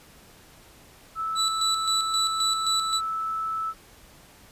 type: tone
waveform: sine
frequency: 1311 Hz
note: E6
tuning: 10 cents flat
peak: -26 dBFS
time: 1.15-3.74 s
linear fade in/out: 50 ms
type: tone with tremolo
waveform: 35% pulse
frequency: 3951 Hz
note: B7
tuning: in tune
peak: -20 dBFS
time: 1.35-3.01 s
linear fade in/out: 50 ms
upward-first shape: square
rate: 3.8 Hz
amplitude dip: 60%
effects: pink hiss -52 dBFS RMS until 4.51 s + resampled to 32000 Hz